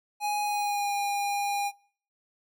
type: tone with pitch glide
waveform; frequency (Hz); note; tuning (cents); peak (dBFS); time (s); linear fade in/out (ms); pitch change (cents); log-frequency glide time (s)
square; 830.6 to 809.8; G#5 to G#5; 0 to -44; -27; 0.2-1.72; 50; -44; 0.44-0.94
effects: noise-tail reverb RT60 0.5 s tail -23 dB re dry